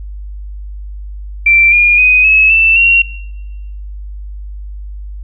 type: tone with pitch steps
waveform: sine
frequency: 2349 / 2423 / 2500 / 2579 / 2661 / 2745 Hz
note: D7 / D#7 / D#7 / E7 / E7 / F7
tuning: 0 / -47 / +8 / -39 / +16 / -31 cents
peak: -5 dBFS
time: 1.46-3.02 s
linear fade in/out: 5 ms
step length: 260 ms
effects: noise-tail reverb RT60 1.0 s tail -21 dB re dry + added 50 Hz sine -23 dBFS peak until 5.23 s